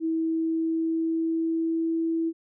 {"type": "tone with pitch glide", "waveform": "sine", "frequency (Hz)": [324, 328.1], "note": ["E4", "E4"], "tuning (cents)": [-30, -8], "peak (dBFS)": -23, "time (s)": [0, 2.33], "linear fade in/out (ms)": 50, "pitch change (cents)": 22, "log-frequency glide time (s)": [0.12, 1.99], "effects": []}